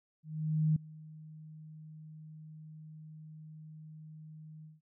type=tone with ADSR envelope; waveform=sine; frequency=155.56 Hz; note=D#3; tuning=in tune; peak=-24 dBFS; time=0.23-4.81 s; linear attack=530 ms; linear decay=4 ms; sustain=-23 dB; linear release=170 ms; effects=none